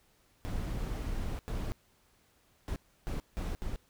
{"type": "noise bursts at uneven times", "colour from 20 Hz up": "brown", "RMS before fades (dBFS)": -35, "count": 6, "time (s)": [[0.45, 1.39], [1.48, 1.72], [2.68, 2.76], [3.07, 3.2], [3.37, 3.55], [3.62, 3.76]], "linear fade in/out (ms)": 0, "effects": ["pink hiss -68 dBFS RMS until 3.89 s"]}